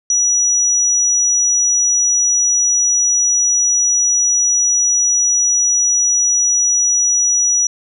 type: tone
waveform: sine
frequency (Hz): 5850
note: F#8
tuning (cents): -21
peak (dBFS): -11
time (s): 0.1-7.67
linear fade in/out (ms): 2
effects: none